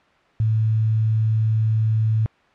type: tone with quantisation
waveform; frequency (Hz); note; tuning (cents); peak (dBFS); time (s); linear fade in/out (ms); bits
sine; 110; A2; 0; -16; 0.4-2.26; 0; 7
effects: white hiss -56 dBFS RMS until 2.54 s + low-pass 2000 Hz 12 dB/octave